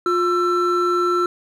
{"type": "tone pair together", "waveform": "triangle", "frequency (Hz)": [354.4, 1338], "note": ["F4", "E6"], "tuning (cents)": [25, 25], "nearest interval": "octave + major seventh", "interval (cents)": 2300, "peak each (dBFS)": -17, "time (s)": [0.06, 1.26], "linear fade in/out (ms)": 2, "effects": []}